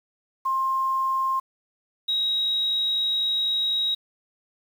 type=tone pair in turn; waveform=sine; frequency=1060 / 3812 Hz; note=C6 / A#7; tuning=+22 / +38 cents; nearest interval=octave + minor seventh; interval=2216 cents; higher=second; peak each=-21 dBFS; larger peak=neither; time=0.45-1.4 / 2.08-3.95 s; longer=second; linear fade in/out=10 ms; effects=8-bit